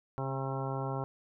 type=harmonic tone with a mistuned harmonic; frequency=134.3 Hz; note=C3; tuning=46 cents sharp; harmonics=1 / 2 / 3 / 4 / 5 / 6 / 7 / 8 / 10; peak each=-35 / -43 / -41 / -42 / -44 / -42 / -44 / -44 / -46 dBFS; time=0.18-1.04 s; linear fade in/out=0 ms; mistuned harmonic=2; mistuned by=+24 cents; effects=none